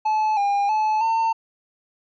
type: tone with pitch steps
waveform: triangle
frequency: 863 / 806 / 863 / 903 Hz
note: A5 / G5 / A5 / A5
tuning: -34 / +48 / -34 / +45 cents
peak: -16 dBFS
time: 0.05-1.33 s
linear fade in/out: 10 ms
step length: 320 ms
effects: resampled to 16000 Hz